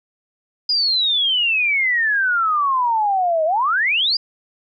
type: exponential two-way sweep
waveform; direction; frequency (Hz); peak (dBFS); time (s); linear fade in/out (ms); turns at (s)
sine; down then up; 4978 to 616 to 4978; -15; 0.69-4.17; 5; 3.45
effects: none